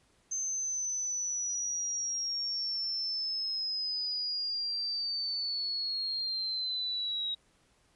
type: linear sweep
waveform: sine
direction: down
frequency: 6272 to 3812 Hz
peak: -31 dBFS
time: 0.31-7.35 s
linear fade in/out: 10 ms
effects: pink hiss -68 dBFS RMS until 7.95 s + resampled to 24000 Hz